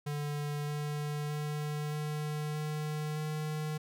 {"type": "tone with pitch steps", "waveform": "square", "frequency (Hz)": [146.83, 148.11, 149.4, 150.7, 152.01, 153.33], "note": ["D3", "D3", "D3", "D3", "D#3", "D#3"], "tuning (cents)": [0, 15, 30, 45, -40, -25], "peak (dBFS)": -34, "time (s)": [0.06, 3.78], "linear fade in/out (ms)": 10, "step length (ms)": 620, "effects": []}